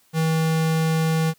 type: tone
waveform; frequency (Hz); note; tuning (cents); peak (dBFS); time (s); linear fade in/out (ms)
square; 160.6; E3; -45; -19; 0.13-1.34; 50
effects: white hiss -60 dBFS RMS until 1.38 s